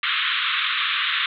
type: band-pass noise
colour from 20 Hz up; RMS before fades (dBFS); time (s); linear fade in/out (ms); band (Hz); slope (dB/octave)
white; -23; 0.03-1.26; 2; 1100 to 3800; 96
effects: none